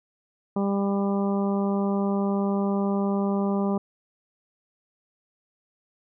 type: harmonic tone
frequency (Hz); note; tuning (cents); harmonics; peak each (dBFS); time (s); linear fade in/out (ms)
198.8; G3; +25; 1 / 2 / 3 / 4 / 5 / 6; -23 / -29 / -33 / -35 / -37 / -39; 0.56-3.78; 5
effects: none